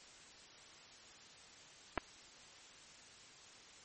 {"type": "clicks", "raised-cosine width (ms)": 0.5, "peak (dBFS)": [-19, -20], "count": 2, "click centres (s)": [1.976, 1.979], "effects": ["white hiss -58 dBFS RMS until 3.84 s", "MP3 32 kbps"]}